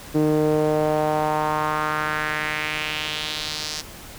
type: tone with band-pass filter sweep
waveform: sawtooth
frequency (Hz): 153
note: D#3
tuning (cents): -29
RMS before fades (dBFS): -23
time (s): 0.14-3.82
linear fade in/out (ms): 20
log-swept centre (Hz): 350 to 5400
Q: 2.4
effects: pink hiss -40 dBFS RMS until 4.18 s